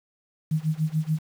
sine tone with tremolo, 156.5 Hz, D#3, 10 cents sharp, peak -19 dBFS, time 0.51-1.19 s, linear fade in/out 5 ms, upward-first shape sine, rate 6.9 Hz, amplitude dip 95%, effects 8-bit

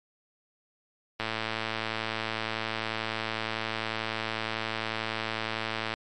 click train, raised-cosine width 0.3 ms, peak -14 dBFS, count 527, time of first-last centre 1.2-5.939 s, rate 111 Hz, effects MP3 64 kbps

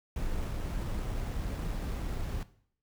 brown noise with sample-and-hold, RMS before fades -34 dBFS, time 0.16-2.43 s, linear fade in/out 2 ms, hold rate 8820 Hz, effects noise-tail reverb RT60 0.6 s tail -17 dB re dry

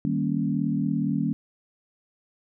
sine chord, Eb dominant seventh, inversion none, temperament equal, 155.56 / 196 / 233.1 / 277.2 Hz, Eb3 / G3 / Bb3 / Db4, 0 / 0 / 0 / 0 cents, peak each -28 dBFS, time 0.05-1.33 s, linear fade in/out 0 ms, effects none

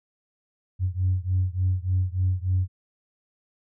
sine beating tone pair, 90.9 / 94.3 Hz, F#2 / F#2, -30 / +33 cents, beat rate 3.4 Hz, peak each -23 / -24 dBFS, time 0.79-2.68 s, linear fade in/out 50 ms, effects tanh soft clip ceiling -15 dBFS

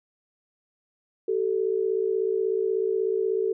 sine tone pair together, 383.6 / 440 Hz, G4 / A4, -37 / 0 cents, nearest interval major second, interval 237 cents, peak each -25 dBFS, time 1.28-3.53 s, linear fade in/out 5 ms, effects none

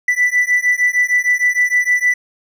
triangle beating tone pair, 1975.5 / 1982 Hz, B6 / B6, 0 / +6 cents, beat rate 6.5 Hz, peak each -13 dBFS, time 0.08-2.14 s, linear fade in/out 5 ms, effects tanh soft clip ceiling -4 dBFS

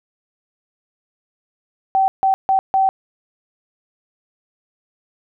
sine tone bursts at uneven times, 770 Hz, G5, 31 cents flat, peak -12 dBFS, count 4, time 1.95-2.08 / 2.23-2.34 / 2.49-2.59 / 2.74-2.89 s, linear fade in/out 0 ms, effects none

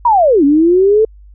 sine linear two-way sweep, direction down then up, 987.8 to 274.4 to 446.7 Hz, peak -6 dBFS, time 0.05-1.05 s, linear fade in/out 5 ms, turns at 0.44 s, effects added 50 Hz sine -36 dBFS peak until 1.34 s

